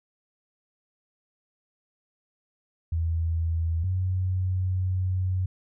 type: tone pair in turn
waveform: sine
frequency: 82.5 / 92.6 Hz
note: E2 / F#2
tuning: +2 / +2 cents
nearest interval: major second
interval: 200 cents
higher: second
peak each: -23 dBFS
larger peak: neither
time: 2.92-3.84 / 3.84-5.46 s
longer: second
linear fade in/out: 5 ms
effects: none